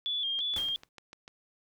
sine tone with vibrato, 3326 Hz, G#7, 2 cents sharp, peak -29 dBFS, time 0.06-0.76 s, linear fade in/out 0 ms, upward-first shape square, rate 2.9 Hz, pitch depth 60 cents each way
click train, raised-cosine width 0.2 ms, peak -29 dBFS, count 7, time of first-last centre 0.39-1.279 s, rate 6.75 Hz
pink noise with exponential decay, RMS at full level -39 dBFS, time 0.56-0.89 s, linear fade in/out 2 ms, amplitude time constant 71 ms
effects none

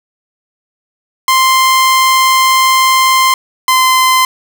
sawtooth tone pair in turn, 1046.5 / 1033.9 Hz, C6 / C6, 0 / -21 cents, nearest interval unison, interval 21 cents, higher first, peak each -3 dBFS, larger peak neither, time 1.28-3.34 / 3.68-4.25 s, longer first, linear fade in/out 2 ms, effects none

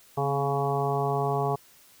harmonic tone with a mistuned harmonic, 140 Hz, C#3, 18 cents sharp, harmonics 1 / 2 / 3 / 4 / 5 / 6 / 7 / 8, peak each -29 / -40 / -29 / -41 / -30 / -32 / -37 / -34 dBFS, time 0.17-1.56 s, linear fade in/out 10 ms, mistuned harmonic 2, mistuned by -110 cents, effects white hiss -56 dBFS RMS until 2 s

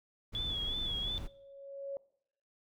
brown noise, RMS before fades -41 dBFS, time 0.32-1.28 s, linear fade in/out 20 ms
sine tone with vibrato, 3406 Hz, G#7, 43 cents sharp, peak -34 dBFS, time 0.35-1.18 s, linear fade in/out 0 ms, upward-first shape sine, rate 2.8 Hz, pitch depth 63 cents each way
sine tone with exponential growth, 554 Hz, C#5, 1 cent flat, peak -35 dBFS, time 0.77-1.97 s, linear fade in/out 1 ms, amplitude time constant 260 ms
effects noise-tail reverb RT60 0.7 s tail -21 dB re dry

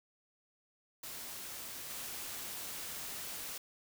white noise with level steps, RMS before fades -45 / -43 dBFS, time 1.03-3.58 s, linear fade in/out 5 ms, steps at 1.9 s, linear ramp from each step 2 ms, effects none

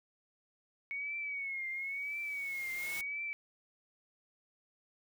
sine tone with vibrato, 2217 Hz, C#7, in tune, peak -36 dBFS, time 0.91-3.33 s, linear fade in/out 0 ms, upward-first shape triangle, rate 0.97 Hz, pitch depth 100 cents each way
white noise with exponential growth, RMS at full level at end -43 dBFS, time 1.35-3.01 s, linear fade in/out 1 ms, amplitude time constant 360 ms
effects none

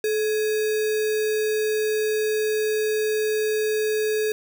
sine tone with sample-and-hold, 430.7 Hz, A4, 37 cents flat, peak -20 dBFS, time 0.04-4.32 s, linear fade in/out 2 ms, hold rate 2100 Hz, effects none

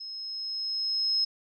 sine tone with level ramp, 5160 Hz, E8, 38 cents flat, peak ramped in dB -37 to -22 dBFS, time 0-1.25 s, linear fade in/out 10 ms, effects none

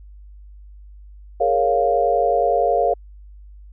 sine chord, Bb minor seventh, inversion third, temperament equal, 415.3 / 466.2 / 554.4 / 698.5 Hz, Ab4 / Bb4 / Db5 / F5, 0 / 0 / 0 / 0 cents, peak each -24 / -21 / -21 / -18 dBFS, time 1.4-2.94 s, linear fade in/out 10 ms, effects added 50 Hz sine -39 dBFS peak until 3.72 s

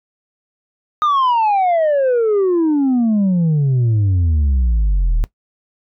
sine exponential sweep, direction down, 1240 to 37.27 Hz, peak -9 dBFS, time 1.02-5.24 s, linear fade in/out 0 ms, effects noise-tail reverb RT60 0.1 s tail -21 dB re dry + tanh soft clip ceiling -11 dBFS

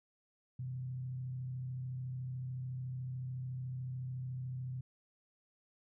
sine tone with frequency modulation, 127.7 Hz, C3, 42 cents flat, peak -38 dBFS, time 0.59-4.81 s, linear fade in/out 5 ms, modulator 33.8 Hz, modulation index 0.32, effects none

